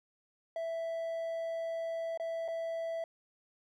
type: tone with dropouts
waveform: triangle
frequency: 660 Hz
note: E5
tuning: 2 cents sharp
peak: -32 dBFS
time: 0.56-3.04 s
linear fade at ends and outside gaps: 2 ms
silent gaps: 2.175-2.198 / 2.48-2.484 s
effects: none